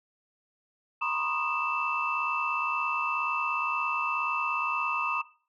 sine tone cluster, 945 / 1007 / 1084 / 1233 / 2651 Hz, A#5 / B5 / C#6 / D#6 / E7, +23 / +33 / -39 / -16 / +9 cents, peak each -34 / -37 / -34 / -32 / -31 dBFS, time 1.01-5.22 s, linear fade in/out 10 ms, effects noise-tail reverb RT60 0.4 s tail -17 dB re dry + tanh soft clip ceiling -16 dBFS

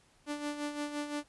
sawtooth tone with tremolo, 293.7 Hz, D4, in tune, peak -29 dBFS, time 0.26-1.24 s, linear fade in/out 50 ms, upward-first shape sine, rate 5.8 Hz, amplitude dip 60%, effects pink hiss -66 dBFS RMS until 1.28 s + resampled to 24000 Hz

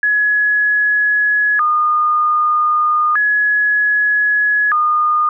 sine tone with vibrato, 1435 Hz, F6, 47 cents sharp, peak -11 dBFS, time 0.03-5.29 s, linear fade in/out 2 ms, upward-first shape square, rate 0.32 Hz, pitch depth 280 cents each way, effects none

